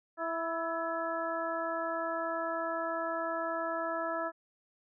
harmonic tone with a mistuned harmonic, 329.6 Hz, E4, in tune, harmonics 1 / 2 / 3 / 4 / 5, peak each -41 / -35 / -40 / -37 / -41 dBFS, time 0.17-4.32 s, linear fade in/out 50 ms, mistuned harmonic 5, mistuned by +48 cents, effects none

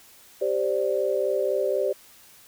sine chord, G suspended fourth, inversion none, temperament equal, 392 / 523.3 / 587.3 Hz, G4 / C5 / D5, 0 / 0 / 0 cents, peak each -26 dBFS, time 0.41-1.93 s, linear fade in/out 10 ms, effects white hiss -52 dBFS RMS until 2.47 s

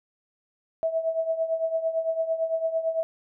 sine tone with tremolo, 651 Hz, E5, 22 cents flat, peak -20 dBFS, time 0.83-3.03 s, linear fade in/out 0 ms, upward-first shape triangle, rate 8.9 Hz, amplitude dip 80%, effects none

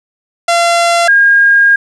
sawtooth / sine tone pair in turn, 685 / 1621.7 Hz, F5 / G#6, -34 / -42 cents, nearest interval octave + minor third, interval 1492 cents, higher second, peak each -4 dBFS, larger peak neither, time 0.48-1.08 / 1.08-1.76 s, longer second, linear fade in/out 5 ms, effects resampled to 22050 Hz + 7-bit

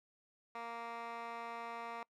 15% pulse tone with band-pass filter, 232.9 Hz, A#3, 1 cent flat, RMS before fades -45 dBFS, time 0.55-2.03 s, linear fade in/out 2 ms, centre 1300 Hz, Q 1.8, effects noise-tail reverb RT60 0.1 s tail -25 dB re dry

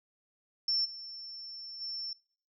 sine tone with level steps, 5390 Hz, E8, 38 cents sharp, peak -27 / -42 / -36 dBFS, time 0.68-2.13 s, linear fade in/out 2 ms, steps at 0.84 / 1.8 s, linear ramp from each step 20 ms, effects noise-tail reverb RT60 0.6 s tail -25 dB re dry

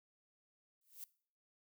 violet noise with exponential growth, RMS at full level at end -45 dBFS, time 0.81-1.04 s, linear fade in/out 2 ms, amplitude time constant 50 ms, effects noise-tail reverb RT60 0.5 s tail -21 dB re dry

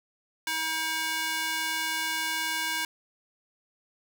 square tone with high-pass filter, 319.3 Hz, D#4, 45 cents sharp, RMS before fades -30 dBFS, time 0.47-2.85 s, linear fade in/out 2 ms, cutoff 1500 Hz, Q 0.99, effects none

